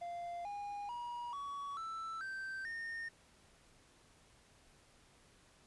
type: tone with pitch steps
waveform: triangle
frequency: 694 / 815.8 / 959 / 1127.4 / 1325.3 / 1558 / 1831.5 Hz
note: F5 / G#5 / A#5 / C#6 / E6 / G6 / A#6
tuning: -11 / -31 / +49 / +29 / +9 / -11 / -31 cents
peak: -39 dBFS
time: 0.01-3.09 s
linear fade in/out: 10 ms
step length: 440 ms
effects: pink hiss -66 dBFS RMS until 5.66 s + resampled to 24000 Hz